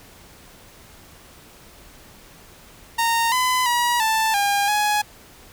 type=tone with pitch steps; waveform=sawtooth; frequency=923 / 1010 / 961 / 883 / 807 / 837 Hz; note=A#5 / B5 / B5 / A5 / G#5 / G#5; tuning=-17 / +39 / -48 / +6 / -50 / +13 cents; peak=-14 dBFS; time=2.98-5.02 s; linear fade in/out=10 ms; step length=340 ms; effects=pink hiss -47 dBFS RMS until 5.52 s